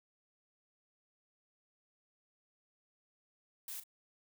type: noise with echo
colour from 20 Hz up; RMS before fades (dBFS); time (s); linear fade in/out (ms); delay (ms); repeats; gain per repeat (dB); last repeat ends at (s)
blue; -44; 3.68-3.8; 2; 37; 1; -11; 3.837
effects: none